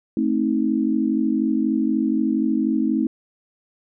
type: chord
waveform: sine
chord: A diminished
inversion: none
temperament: just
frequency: 220 / 264 / 316.8 Hz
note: A3 / C4 / Eb4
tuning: 0 / +16 / +31 cents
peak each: -22 dBFS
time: 0.17-3.07 s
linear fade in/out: 2 ms
effects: none